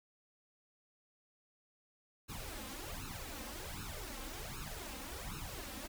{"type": "noise with flanger", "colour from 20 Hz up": "pink", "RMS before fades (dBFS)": -45, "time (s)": [2.28, 5.88], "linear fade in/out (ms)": 20, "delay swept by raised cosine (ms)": [0.74, 3.84], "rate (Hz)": 1.3, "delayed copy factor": 0.9, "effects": []}